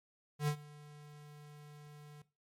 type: tone with ADSR envelope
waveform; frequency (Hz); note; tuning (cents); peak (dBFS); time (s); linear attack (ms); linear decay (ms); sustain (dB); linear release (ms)
square; 148.1; D3; +15; -29; 0.39-2.22; 88; 80; -23; 4
effects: noise-tail reverb RT60 0.3 s tail -17 dB re dry + MP3 64 kbps